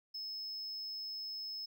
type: tone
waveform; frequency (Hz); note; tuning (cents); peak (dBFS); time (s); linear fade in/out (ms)
triangle; 5200; E8; -24; -39; 0.14-1.66; 10
effects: none